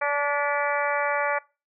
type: harmonic tone with a mistuned harmonic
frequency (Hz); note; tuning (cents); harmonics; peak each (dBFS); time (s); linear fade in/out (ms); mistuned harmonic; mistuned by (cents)
288.9; D4; -28; 2 / 3 / 4 / 5 / 6 / 7 / 8; -27 / -29 / -30 / -31 / -32 / -32 / -33; 0.01-1.39; 10; 7; -37
effects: noise-tail reverb RT60 0.3 s tail -22 dB re dry